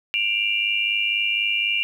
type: tone cluster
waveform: sine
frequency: 2370 / 2747 / 2851 Hz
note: D7 / F7 / F7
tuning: +15 / -29 / +35 cents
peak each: -24 dBFS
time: 0.14-1.83 s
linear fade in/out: 0 ms
effects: 9-bit